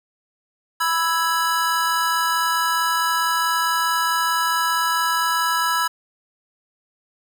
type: chord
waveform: square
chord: E major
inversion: second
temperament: equal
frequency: 987.8 / 1318.5 / 1661.2 Hz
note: B5 / E6 / G#6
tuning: 0 / 0 / 0 cents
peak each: -23 / -23 / -25 dBFS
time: 0.8-5.88 s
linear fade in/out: 10 ms
effects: none